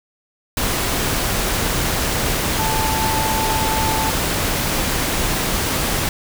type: tone in noise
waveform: sine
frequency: 880 Hz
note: A5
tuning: in tune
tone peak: -21 dBFS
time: 2.59-4.1 s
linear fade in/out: 2 ms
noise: pink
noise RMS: -20 dBFS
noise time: 0.57-6.09 s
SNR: -4 dB
effects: none